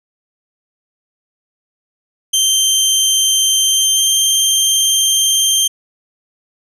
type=tone with pitch glide; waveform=20% pulse; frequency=3136 to 3161 Hz; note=G7 to G7; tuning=0 to +14 cents; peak=-5 dBFS; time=2.33-5.68 s; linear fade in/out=10 ms; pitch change=+14 cents; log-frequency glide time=3.62-4.13 s; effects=none